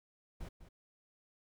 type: noise with echo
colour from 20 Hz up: brown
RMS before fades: -44 dBFS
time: 0.4-0.49 s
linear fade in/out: 10 ms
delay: 200 ms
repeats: 1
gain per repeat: -11 dB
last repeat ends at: 0.69 s
effects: none